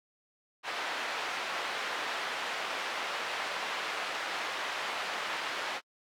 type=band-pass noise; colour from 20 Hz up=pink; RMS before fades=-36 dBFS; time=0.63-5.81 s; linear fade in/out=50 ms; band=870 to 3000 Hz; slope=12 dB/octave; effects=AAC 64 kbps